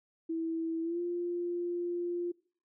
sine tone with pitch glide, 327.4 to 348.9 Hz, E4 to F4, -12 to -2 cents, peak -31 dBFS, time 0.29-2.32 s, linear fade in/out 10 ms, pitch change +110 cents, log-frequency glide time 0.82-1 s, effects noise-tail reverb RT60 0.5 s tail -24 dB re dry

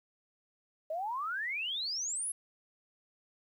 sine exponential sweep, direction up, 607 to 11160 Hz, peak -33 dBFS, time 0.9-2.32 s, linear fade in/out 5 ms, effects 11-bit

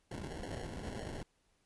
pink noise with sample-and-hold, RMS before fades -43 dBFS, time 0.11-1.23 s, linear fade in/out 5 ms, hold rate 1225 Hz, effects pink hiss -75 dBFS RMS until 1.65 s + resampled to 24000 Hz

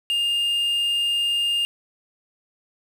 triangle tone with quantisation, 2817 Hz, F7, 14 cents sharp, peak -18 dBFS, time 0.1-1.65 s, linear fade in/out 0 ms, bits 7, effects none

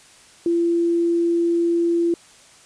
sine tone, 340 Hz, F4, 46 cents flat, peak -16 dBFS, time 0.46-2.14 s, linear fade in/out 2 ms, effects white hiss -49 dBFS RMS until 2.65 s + resampled to 22050 Hz

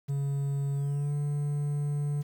triangle tone with pitch glide, 140 to 145.36 Hz, C#3 to D3, +18 to -17 cents, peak -25 dBFS, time 0.08-2.23 s, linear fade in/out 20 ms, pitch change +65 cents, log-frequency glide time 0.74-1.14 s, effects 9-bit

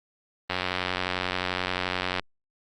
click train, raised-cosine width 0.3 ms, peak -10 dBFS, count 156, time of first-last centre 0.5-2.196 s, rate 91.4 Hz, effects Opus 24 kbps

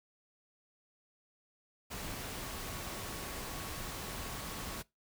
sine tone in noise, 1114 Hz, C#6, 8 cents sharp, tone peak -52 dBFS, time 2.44-4.8 s, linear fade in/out 20 ms, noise pink, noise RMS -42 dBFS, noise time 1.9-4.83 s, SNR -13 dB, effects noise-tail reverb RT60 0.2 s tail -22 dB re dry

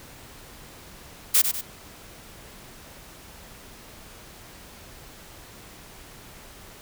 blue noise with echo, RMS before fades -17 dBFS, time 1.34-1.42 s, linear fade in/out 10 ms, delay 97 ms, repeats 2, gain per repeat -7 dB, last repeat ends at 1.614 s, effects pink hiss -46 dBFS RMS until 6.81 s

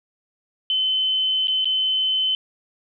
sine tone with dropouts, 3053 Hz, G7, 46 cents flat, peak -18 dBFS, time 0.7-2.35 s, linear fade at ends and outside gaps 1 ms, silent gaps 1.472-1.481 / 1.645-1.655 s, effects none

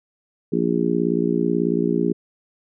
harmonic tone, 58.27 Hz, A#1, in tune, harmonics 3 / 4 / 5 / 6 / 7, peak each -24 / -24 / -24 / -24 / -24 dBFS, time 0.52-2.13 s, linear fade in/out 10 ms, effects none

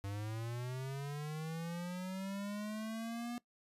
square linear sweep, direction up, 98 to 242 Hz, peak -40 dBFS, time 0.04-3.38 s, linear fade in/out 0 ms, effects noise-tail reverb RT60 0.1 s tail -20 dB re dry + resampled to 32000 Hz

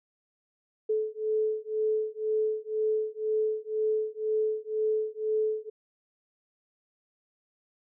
sine beating tone pair, 432.1 / 434.1 Hz, A4 / A4, -31 / -23 cents, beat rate 2 Hz, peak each -29 dBFS, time 0.89-5.7 s, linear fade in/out 10 ms, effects none

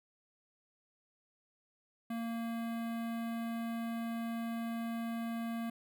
square tone with notch filter, 230.4 Hz, A#3, 20 cents flat, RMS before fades -38 dBFS, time 2.1-5.7 s, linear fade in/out 5 ms, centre 5800 Hz, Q 0.63, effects none

